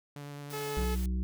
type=tone with vibrato; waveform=sawtooth; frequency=144 Hz; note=D3; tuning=34 cents flat; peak=-37 dBFS; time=0.16-0.85 s; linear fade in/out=2 ms; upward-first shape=square; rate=9.6 Hz; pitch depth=9 cents each way
type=noise; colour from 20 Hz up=white; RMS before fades=-47 dBFS; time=0.5-1.06 s; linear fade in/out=2 ms
type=tone; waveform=sawtooth; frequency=430.2 Hz; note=A4; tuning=39 cents flat; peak=-31 dBFS; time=0.52-0.96 s; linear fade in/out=20 ms
type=harmonic tone; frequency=62.3 Hz; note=B1; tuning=16 cents sharp; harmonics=1 / 3 / 5 / 6; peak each=-29 / -36 / -48 / -52 dBFS; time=0.77-1.23 s; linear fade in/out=0 ms
effects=none